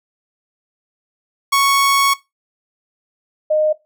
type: tone pair in turn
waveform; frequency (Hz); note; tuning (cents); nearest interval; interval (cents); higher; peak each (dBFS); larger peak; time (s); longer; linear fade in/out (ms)
sawtooth / sine; 1108.7 / 615.4; C#6 / D#5; 0 / -19; minor seventh; 1019; first; -8 / -12; first; 1.52-2.14 / 3.5-3.73; first; 10
effects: noise-tail reverb RT60 0.2 s tail -18 dB re dry